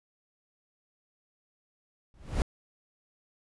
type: noise with exponential growth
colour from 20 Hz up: brown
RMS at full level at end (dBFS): -22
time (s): 2.14-2.42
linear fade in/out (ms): 1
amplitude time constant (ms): 60
effects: resampled to 24000 Hz